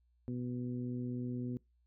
harmonic tone, 123.47 Hz, B2, in tune, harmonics 1 / 2 / 3 / 4, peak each -40 / -38 / -47 / -54 dBFS, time 0.28-1.57 s, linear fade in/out 0 ms, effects noise-tail reverb RT60 0.2 s tail -24 dB re dry + added 60 Hz sine -69 dBFS peak until 1.86 s

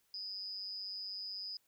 sine tone with amplitude modulation, 4978 Hz, D#8, in tune, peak -37 dBFS, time 0.14-1.57 s, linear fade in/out 2 ms, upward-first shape sine, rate 196 Hz, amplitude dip 75%, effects white hiss -75 dBFS RMS until 1.67 s

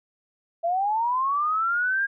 sine linear sweep, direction up, 660 to 1629 Hz, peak -21 dBFS, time 0.63-2.07 s, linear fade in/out 20 ms, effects none

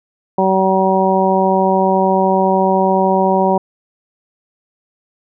harmonic tone, 190.2 Hz, F#3, 48 cents sharp, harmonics 1 / 2 / 3 / 4 / 5, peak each -17 / -17 / -17 / -17 / -17 dBFS, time 0.38-3.58 s, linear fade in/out 5 ms, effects none

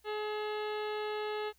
harmonic tone with a mistuned harmonic, 423.6 Hz, G#4, 34 cents sharp, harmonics 1 / 2 / 3 / 4 / 5 / 6 / 7 / 8 / 9 / 10, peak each -35 / -41 / -45 / -47 / -49 / -51 / -52 / -53 / -54 / -55 dBFS, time 0.04-1.53 s, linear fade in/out 50 ms, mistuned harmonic 6, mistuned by +78 cents, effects added 60 Hz sine -70 dBFS peak until 1.58 s + white hiss -70 dBFS RMS until 1.58 s

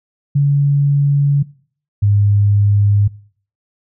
sine tone pair in turn, 142.1 / 102.04 Hz, C#3 / G#2, +43 / -30 cents, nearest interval tritone, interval 573 cents, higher first, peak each -9 dBFS, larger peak neither, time 0.35-1.43 / 2.02-3.08 s, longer first, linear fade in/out 10 ms, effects noise-tail reverb RT60 0.5 s tail -21 dB re dry

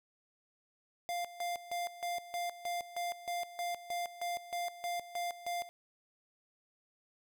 square tone with tremolo, 698.5 Hz, F5, in tune, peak -35 dBFS, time 1.09-5.69 s, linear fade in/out 0 ms, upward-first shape square, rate 3.2 Hz, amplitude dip 80%, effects none

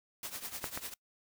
white noise with tremolo, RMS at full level -39 dBFS, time 0.23-0.94 s, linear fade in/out 2 ms, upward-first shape triangle, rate 10 Hz, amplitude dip 85%
clicks, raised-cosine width 0.5 ms, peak -20 / -22 dBFS, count 2, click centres 0.642 / 0.775 s
effects noise-tail reverb RT60 0.1 s tail -25 dB re dry

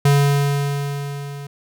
square tone with level ramp, 141.9 Hz, C#3, 41 cents sharp, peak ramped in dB -11 to -31 dBFS, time 0.05-1.47 s, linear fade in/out 5 ms, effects none

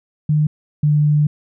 sine tone pair in turn, 151.4 / 148.97 Hz, D#3 / D3, -47 / +25 cents, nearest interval unison, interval 28 cents, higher first, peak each -12 / -11 dBFS, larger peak second, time 0.29-0.47 / 0.83-1.27 s, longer second, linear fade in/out 5 ms, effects none

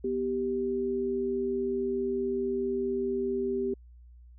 sine tone pair together, 246.2 / 390.8 Hz, B3 / G4, -5 / -5 cents, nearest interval minor sixth, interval 800 cents, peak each -33 / -28 dBFS, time 0.04-3.74 s, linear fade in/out 5 ms, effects added 60 Hz sine -49 dBFS peak until 4.38 s

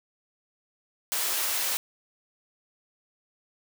white high-pass noise, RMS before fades -28 dBFS, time 1.12-1.77 s, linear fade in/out 0 ms, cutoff 490 Hz, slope 12 dB/octave, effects none

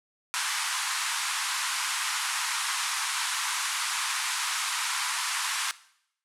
pink band-pass noise, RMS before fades -30 dBFS, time 0.34-5.71 s, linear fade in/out 0 ms, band 930 to 11000 Hz, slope 48 dB/octave, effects noise-tail reverb RT60 0.7 s tail -18 dB re dry

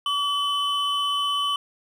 triangle tone pair together, 1144 / 3020 Hz, D6 / F#7, -46 / +35 cents, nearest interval octave + perfect fourth, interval 1681 cents, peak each -23 dBFS, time 0.06-1.56 s, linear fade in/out 2 ms, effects none

